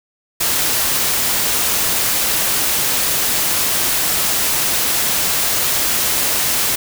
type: noise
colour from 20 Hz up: white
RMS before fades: -17 dBFS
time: 0.4-6.76 s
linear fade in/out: 10 ms
effects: none